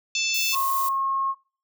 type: harmonic tone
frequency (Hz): 880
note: A5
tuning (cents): 0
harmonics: 3 / 4 / 5 / 6 / 7 / 8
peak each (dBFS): -26 / -29 / -32 / -32 / -31 / -34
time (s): 0.15-0.55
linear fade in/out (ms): 2
type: noise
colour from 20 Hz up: violet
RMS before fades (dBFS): -30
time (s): 0.34-0.89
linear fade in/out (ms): 5
type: tone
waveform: sine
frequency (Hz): 1082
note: C#6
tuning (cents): -42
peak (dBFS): -22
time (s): 0.52-1.35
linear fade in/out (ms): 50
effects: noise-tail reverb RT60 0.4 s tail -18 dB re dry